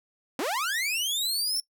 sawtooth linear sweep, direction up, 232.3 to 5450 Hz, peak -23 dBFS, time 0.39-1.6 s, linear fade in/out 2 ms, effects noise-tail reverb RT60 0.1 s tail -20 dB re dry

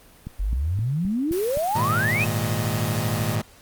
click train, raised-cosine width 5 ms, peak -20 dBFS, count 6, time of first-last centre 0.27-1.572 s, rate 3.84 Hz
sine exponential sweep, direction up, 43.34 to 2637 Hz, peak -21 dBFS, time 0.39-2.25 s, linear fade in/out 10 ms
white noise, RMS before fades -36 dBFS, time 1.32-3.35 s, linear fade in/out 0 ms
sawtooth chord, Ab suspended second, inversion none, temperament just, 103.83 / 116.8 / 155.74 Hz, Ab2 / Bb2 / Eb3, 0 / +4 / +2 cents, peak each -22 / -22 / -24 dBFS, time 1.75-3.42 s, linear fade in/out 10 ms
effects pink hiss -51 dBFS RMS until 3.61 s + Opus 32 kbps

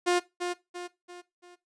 sawtooth tone with echo, 354.4 Hz, F4, 25 cents sharp, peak -18 dBFS, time 0.06-0.2 s, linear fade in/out 20 ms, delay 340 ms, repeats 4, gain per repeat -7 dB, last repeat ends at 1.56 s, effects noise-tail reverb RT60 0.2 s tail -17 dB re dry + resampled to 22050 Hz

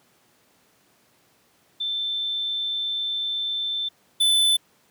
sine / square tone pair in turn, 3546 / 3513 Hz, A7 / A7, +13 / -3 cents, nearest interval unison, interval 16 cents, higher first, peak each -24 / -17 dBFS, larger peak second, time 1.8-3.89 / 4.2-4.57 s, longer first, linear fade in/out 10 ms, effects pink hiss -61 dBFS RMS until 4.9 s + high-pass 150 Hz 12 dB/octave

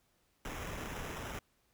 pink noise with sample-and-hold, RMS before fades -42 dBFS, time 0.45-1.39 s, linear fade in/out 2 ms, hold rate 4410 Hz, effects pink hiss -74 dBFS RMS until 1.73 s

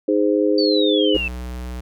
harmonic tone, 103.4 Hz, G#2, 7 cents flat, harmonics 3 / 4 / 5, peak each -18 / -19 / -20 dBFS, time 0.08-1.17 s, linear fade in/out 5 ms
sine exponential sweep, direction down, 4612 to 2617 Hz, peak -21 dBFS, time 0.58-1.28 s, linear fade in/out 2 ms
square tone, 61.74 Hz, B1, in tune, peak -28 dBFS, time 1.14-1.81 s, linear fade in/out 10 ms
effects none

